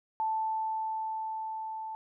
sine tone with level ramp, 880 Hz, A5, in tune, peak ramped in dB -27 to -36 dBFS, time 0.2-1.95 s, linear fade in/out 0 ms, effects none

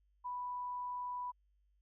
sine tone, 987.8 Hz, B5, in tune, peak -38 dBFS, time 0.24-1.32 s, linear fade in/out 20 ms, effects added 50 Hz sine -70 dBFS peak until 1.81 s

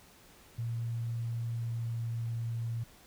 sine tone with pitch glide, 116.54 to 115.87 Hz, A#2 to A#2, 0 to -10 cents, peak -32 dBFS, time 0.58-2.84 s, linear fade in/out 10 ms, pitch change -10 cents, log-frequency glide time 1.48-2.14 s, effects pink hiss -58 dBFS RMS until 3.06 s

